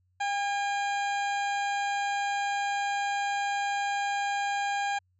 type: harmonic tone with a mistuned harmonic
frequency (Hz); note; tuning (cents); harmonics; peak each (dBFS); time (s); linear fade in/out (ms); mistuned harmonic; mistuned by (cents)
804; G5; +44; 1 / 2 / 3 / 4 / 5 / 6 / 8 / 9; -28 / -34 / -38 / -43 / -45 / -52 / -50 / -47; 0.2-4.99; 10; 2; +25
effects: added 91 Hz sine -67 dBFS peak until 5.19 s